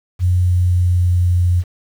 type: tone with pitch glide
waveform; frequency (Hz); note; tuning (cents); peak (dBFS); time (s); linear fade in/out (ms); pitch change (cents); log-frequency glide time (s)
sine; 89.8 to 88.61; F2 to F2; +49 to +26; -11; 0.19-1.64; 50; -23; 0.4-1.39
effects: 7-bit